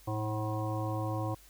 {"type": "harmonic tone with a mistuned harmonic", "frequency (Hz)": 107.5, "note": "A2", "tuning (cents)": -40, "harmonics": [1, 3, 5, 7, 9, 10], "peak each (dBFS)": [-33, -38, -40, -41, -43, -43], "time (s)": [0.07, 1.35], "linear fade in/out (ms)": 10, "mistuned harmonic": 1, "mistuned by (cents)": 41, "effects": ["added 50 Hz sine -58 dBFS peak until 1.49 s", "white hiss -59 dBFS RMS until 1.49 s"]}